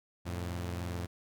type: tone pair together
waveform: sawtooth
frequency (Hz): 87.31 / 110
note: F2 / A2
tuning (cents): 0 / 0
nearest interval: major third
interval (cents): 400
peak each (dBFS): -32 / -38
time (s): 0.25-1.07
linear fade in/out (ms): 20
effects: none